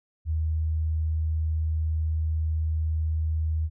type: tone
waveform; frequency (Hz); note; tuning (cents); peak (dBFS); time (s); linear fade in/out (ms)
sine; 79; D#2; +27; -23; 0.25-3.7; 50
effects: none